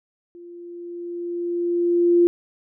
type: tone with level ramp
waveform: sine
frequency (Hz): 346.8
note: F4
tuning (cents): -12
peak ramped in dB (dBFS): -39 to -11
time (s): 0.35-2.27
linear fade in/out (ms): 0
effects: none